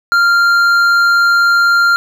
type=tone with hard clipping; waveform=triangle; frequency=1392 Hz; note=F6; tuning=6 cents flat; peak=-9 dBFS; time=0.12-1.96 s; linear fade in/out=0 ms; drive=10 dB; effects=none